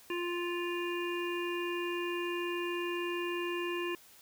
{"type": "harmonic tone", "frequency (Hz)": 349.2, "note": "F4", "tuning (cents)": 0, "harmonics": [1, 3, 5, 7, 8], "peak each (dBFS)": [-34, -41, -43, -43, -43], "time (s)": [0.1, 3.95], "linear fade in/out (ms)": 2, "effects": ["white hiss -58 dBFS RMS until 4.21 s"]}